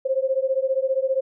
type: beating tone pair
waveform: sine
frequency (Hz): 523.3 / 538.3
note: C5 / C5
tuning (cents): 0 / +49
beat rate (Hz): 15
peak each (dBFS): -22 / -23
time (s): 0.05-1.21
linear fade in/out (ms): 10
effects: none